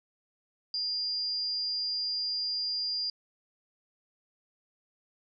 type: tone with amplitude modulation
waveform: sine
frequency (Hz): 4800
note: D8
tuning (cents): +37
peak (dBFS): -27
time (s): 0.74-3.1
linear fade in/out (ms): 2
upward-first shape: sine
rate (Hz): 228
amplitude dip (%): 50
effects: none